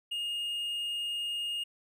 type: tone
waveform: triangle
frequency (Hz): 2845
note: F7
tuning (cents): +31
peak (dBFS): -30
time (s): 0.11-1.64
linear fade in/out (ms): 10
effects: none